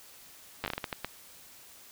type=slowing click train; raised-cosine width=0.3 ms; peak=-16 dBFS; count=10; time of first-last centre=0.64-1.046 s; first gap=9 ms; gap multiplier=1.38; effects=white hiss -53 dBFS RMS until 1.91 s